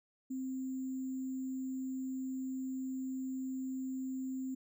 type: tone with sample-and-hold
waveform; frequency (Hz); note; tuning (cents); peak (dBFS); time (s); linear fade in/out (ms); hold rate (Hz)
sine; 261.6; C4; 0; -36; 0.3-4.55; 10; 7350
effects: none